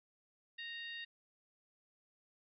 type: harmonic tone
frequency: 929 Hz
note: A#5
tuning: 6 cents flat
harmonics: 2 / 3 / 4 / 5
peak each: -46 / -49 / -49 / -59 dBFS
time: 0.58-1.05 s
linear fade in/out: 10 ms
effects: none